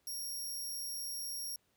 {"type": "tone", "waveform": "15% pulse", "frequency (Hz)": 5588, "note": "F8", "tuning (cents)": 0, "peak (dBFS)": -33, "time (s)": [0.07, 1.56], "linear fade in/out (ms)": 2, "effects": ["pink hiss -75 dBFS RMS until 1.76 s", "high-pass 80 Hz 12 dB/octave"]}